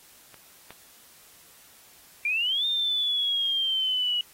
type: clicks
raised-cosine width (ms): 0.3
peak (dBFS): -31 / -26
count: 2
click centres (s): 0.343 / 0.706
type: exponential two-way sweep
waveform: sine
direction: up then down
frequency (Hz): 2349 to 3644 to 2907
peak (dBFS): -23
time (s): 2.25-4.21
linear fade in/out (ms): 2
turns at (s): 2.66
effects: white hiss -54 dBFS RMS until 4.33 s + AAC 48 kbps